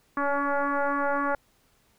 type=tone with frequency modulation; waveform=sine; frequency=281.1 Hz; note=C#4; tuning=24 cents sharp; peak=-23 dBFS; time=0.17-1.35 s; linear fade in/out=2 ms; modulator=283 Hz; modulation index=4.6; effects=pink hiss -65 dBFS RMS until 1.98 s